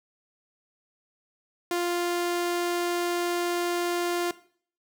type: tone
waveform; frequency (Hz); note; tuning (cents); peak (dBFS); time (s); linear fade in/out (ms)
sawtooth; 349.2; F4; 0; -21; 1.71-4.31; 2
effects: noise-tail reverb RT60 0.5 s tail -17 dB re dry